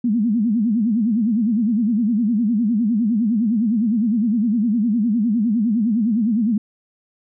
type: tone with vibrato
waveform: sine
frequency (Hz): 222.6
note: A3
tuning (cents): +20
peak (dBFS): -15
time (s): 0.04-6.58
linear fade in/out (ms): 5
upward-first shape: sine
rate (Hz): 9.8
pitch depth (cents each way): 180
effects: none